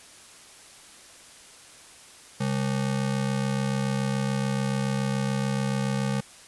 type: ring-modulated tone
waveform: square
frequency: 168.3 Hz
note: E3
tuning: 36 cents sharp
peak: -22 dBFS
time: 2.4-6.21 s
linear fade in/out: 10 ms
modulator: 33.5 Hz
effects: white hiss -49 dBFS RMS until 6.47 s + resampled to 24000 Hz